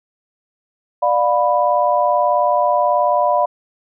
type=chord; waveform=sine; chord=B diminished; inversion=first; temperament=just; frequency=592.7 / 711.2 / 987.8 Hz; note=D5 / F5 / B5; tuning=+16 / +31 / 0 cents; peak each=-17 dBFS; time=1.02-3.46 s; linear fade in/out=10 ms; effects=none